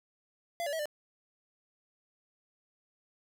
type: tone with pitch steps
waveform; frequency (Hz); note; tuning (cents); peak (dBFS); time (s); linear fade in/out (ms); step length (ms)
square; 683 / 574 / 645 / 595; F5 / D5 / E5 / D5; -39 / -40 / -38 / +22; -33; 0.6-0.856; 0; 64
effects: none